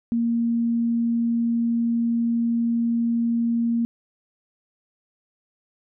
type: tone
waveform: sine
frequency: 233.1 Hz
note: A#3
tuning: in tune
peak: -19 dBFS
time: 0.12-3.85 s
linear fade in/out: 0 ms
effects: none